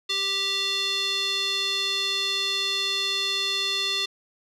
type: tone with band-pass filter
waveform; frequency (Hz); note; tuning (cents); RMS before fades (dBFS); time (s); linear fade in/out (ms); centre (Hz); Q
square; 392; G4; 0; -26; 0.09-4.06; 10; 3800; 4.7
effects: none